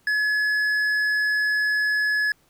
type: tone with hard clipping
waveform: triangle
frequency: 1700 Hz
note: G#6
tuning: 40 cents sharp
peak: -21 dBFS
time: 0.07-2.32 s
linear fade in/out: 2 ms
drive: 9 dB
effects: pink hiss -62 dBFS RMS until 2.49 s